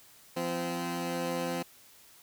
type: tone pair together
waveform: 15% pulse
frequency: 172.3 / 257.9 Hz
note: F3 / C4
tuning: -23 / -25 cents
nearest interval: perfect fifth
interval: 698 cents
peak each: -28 dBFS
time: 0.36-1.63 s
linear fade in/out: 10 ms
effects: white hiss -57 dBFS RMS until 2.22 s